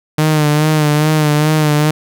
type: tone with vibrato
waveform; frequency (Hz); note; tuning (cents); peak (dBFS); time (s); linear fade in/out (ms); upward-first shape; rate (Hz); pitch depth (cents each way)
sawtooth; 152.1; D#3; -39; -6; 0.18-1.91; 5; sine; 2.4; 42
effects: none